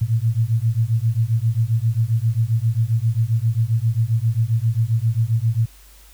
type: beating tone pair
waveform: sine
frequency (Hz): 110 / 117.5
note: A2 / A#2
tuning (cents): 0 / +14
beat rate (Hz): 7.5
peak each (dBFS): -19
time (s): 0.01-5.66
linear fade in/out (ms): 10
effects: added 50 Hz sine -46 dBFS peak until 6.13 s + white hiss -50 dBFS RMS until 6.13 s